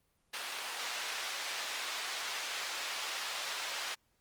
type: band-pass noise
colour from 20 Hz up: white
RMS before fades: -39 dBFS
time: 0.33-3.95 s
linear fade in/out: 10 ms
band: 680 to 4400 Hz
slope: 12 dB/octave
effects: pink hiss -75 dBFS RMS until 4.2 s + Opus 32 kbps